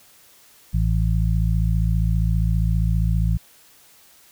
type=harmonic tone; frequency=55 Hz; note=A1; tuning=in tune; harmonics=1 / 2 / 3; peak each=-19 / -22 / -24 dBFS; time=0.73-3.38 s; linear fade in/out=20 ms; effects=white hiss -52 dBFS RMS until 4.31 s